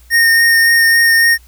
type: tone with vibrato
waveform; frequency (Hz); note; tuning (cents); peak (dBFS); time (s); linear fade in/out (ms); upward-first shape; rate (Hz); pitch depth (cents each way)
square; 1841; A#6; -22; -8; 0.1-1.38; 50; triangle; 3.6; 14
effects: added 60 Hz sine -41 dBFS peak until 1.47 s + white hiss -50 dBFS RMS until 1.47 s